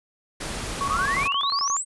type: noise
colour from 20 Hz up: pink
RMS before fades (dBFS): -31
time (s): 0.4-1.28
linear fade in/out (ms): 10
type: tone bursts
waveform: sine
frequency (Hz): 1116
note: C#6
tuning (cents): +11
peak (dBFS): -23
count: 11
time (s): 0.81-1.767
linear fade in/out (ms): 0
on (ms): 67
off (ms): 22
type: exponential sweep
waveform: sine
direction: up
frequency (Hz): 1108.7 to 8460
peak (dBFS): -24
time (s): 0.87-1.85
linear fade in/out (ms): 50
effects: resampled to 24000 Hz